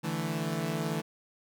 sawtooth chord, D suspended second, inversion none, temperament equal, 146.83 / 164.81 / 220 Hz, D3 / E3 / A3, 0 / 0 / 0 cents, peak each -32 / -29 / -32 dBFS, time 0.03-1.02 s, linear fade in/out 20 ms, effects none

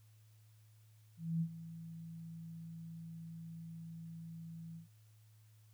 sine tone with ADSR envelope, 164.81 Hz, E3, in tune, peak -31 dBFS, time 1.17-4.88 s, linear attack 240 ms, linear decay 70 ms, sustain -15 dB, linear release 120 ms, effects added 108 Hz sine -61 dBFS peak until 5.73 s + white hiss -74 dBFS RMS until 5.73 s

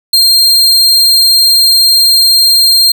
40% pulse tone, 4194 Hz, C8, 3 cents sharp, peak -3 dBFS, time 0.13-2.92 s, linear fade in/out 5 ms, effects none

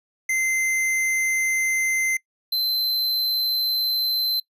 square tone pair in turn, 2075 / 4083 Hz, C7 / C8, -15 / -43 cents, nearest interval octave, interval 1172 cents, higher second, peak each -21 dBFS, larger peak neither, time 0.29-2.17 / 2.52-4.4 s, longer neither, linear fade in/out 5 ms, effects noise-tail reverb RT60 0.1 s tail -23 dB re dry + resampled to 32000 Hz

